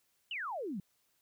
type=exponential sweep; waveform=sine; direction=down; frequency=3059 to 169.5 Hz; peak=-36 dBFS; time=0.31-0.8 s; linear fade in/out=2 ms; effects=white hiss -75 dBFS RMS until 1.21 s